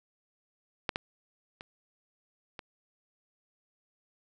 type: clicks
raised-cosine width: 0.3 ms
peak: -12 / -14 / -26 / -24 dBFS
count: 4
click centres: 0.892 / 0.959 / 1.609 / 2.592 s
effects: none